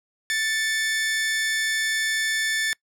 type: tone pair together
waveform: sawtooth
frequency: 1764 / 2223 Hz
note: A6 / C#7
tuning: +4 / +4 cents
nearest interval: major third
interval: 400 cents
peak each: -19 / -28 dBFS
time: 0.3-2.73 s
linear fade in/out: 0 ms
effects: noise-tail reverb RT60 0.1 s tail -24 dB re dry + low-pass 12000 Hz 12 dB/octave